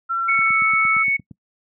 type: tone with pitch glide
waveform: sine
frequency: 1355 to 1309.6 Hz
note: E6 to E6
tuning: +47 to -12 cents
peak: -19 dBFS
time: 0.09-1.04 s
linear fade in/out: 20 ms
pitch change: -59 cents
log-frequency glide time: 0.32-0.62 s
type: tone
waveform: sine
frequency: 2217 Hz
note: C#7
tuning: in tune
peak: -16 dBFS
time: 0.28-1.17 s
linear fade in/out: 10 ms
type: click train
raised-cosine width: 5 ms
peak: -21 dBFS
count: 9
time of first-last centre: 0.39-1.312 s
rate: 8.68 Hz
effects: noise-tail reverb RT60 0.1 s tail -22 dB re dry + high-pass 150 Hz 12 dB/octave